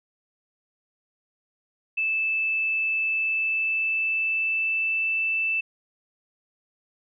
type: tone with pitch glide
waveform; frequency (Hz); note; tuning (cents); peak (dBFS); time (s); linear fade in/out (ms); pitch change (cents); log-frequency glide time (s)
sine; 2630 to 2647; E7 to E7; -5 to +7; -22; 1.97-5.61; 10; +12; 3.07-5.13
effects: none